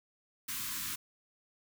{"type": "band-stop noise", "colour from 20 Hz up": "white", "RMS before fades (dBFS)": -38, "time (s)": [0.48, 0.96], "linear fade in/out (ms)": 10, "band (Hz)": [340, 960], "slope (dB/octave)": 96, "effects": []}